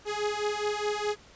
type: beating tone pair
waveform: sawtooth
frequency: 415.3 / 420.1 Hz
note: G#4 / G#4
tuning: 0 / +20 cents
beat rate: 4.8 Hz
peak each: -27 dBFS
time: 0.05-1.16 s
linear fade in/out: 50 ms
effects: pink hiss -54 dBFS RMS until 1.35 s + resampled to 16000 Hz